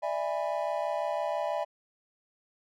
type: chord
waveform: triangle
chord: E dominant seventh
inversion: third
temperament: just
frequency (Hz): 593.3 / 659.3 / 824.1 / 988.9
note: D5 / E5 / G#5 / B5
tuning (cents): +18 / 0 / -14 / +2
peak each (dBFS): -31 / -31 / -33 / -36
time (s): 0.02-1.65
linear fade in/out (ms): 20
effects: none